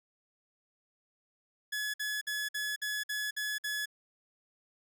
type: tone bursts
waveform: sawtooth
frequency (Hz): 1700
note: G#6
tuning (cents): +40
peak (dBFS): -29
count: 8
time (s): 1.72-3.858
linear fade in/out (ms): 10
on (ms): 220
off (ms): 54
effects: none